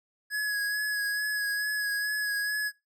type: tone with vibrato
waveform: square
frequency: 1677 Hz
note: G#6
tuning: 16 cents sharp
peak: -28 dBFS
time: 0.3-2.72 s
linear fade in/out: 50 ms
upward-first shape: sine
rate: 2.3 Hz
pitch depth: 23 cents each way
effects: noise-tail reverb RT60 0.2 s tail -20 dB re dry